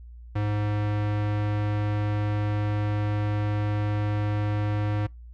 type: tone with low-pass filter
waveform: square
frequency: 104.4 Hz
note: G#2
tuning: 10 cents sharp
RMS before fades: -26 dBFS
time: 0.35-5.07 s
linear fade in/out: 10 ms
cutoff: 2400 Hz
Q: 0.77
effects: noise-tail reverb RT60 0.2 s tail -25 dB re dry + added 59 Hz sine -41 dBFS peak until 5.33 s